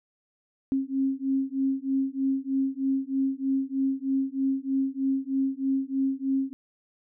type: beating tone pair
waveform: sine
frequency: 267.4 / 270.6 Hz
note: C4 / C#4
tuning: +38 / -42 cents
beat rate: 3.2 Hz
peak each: -27 dBFS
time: 0.72-6.53 s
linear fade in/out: 0 ms
effects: none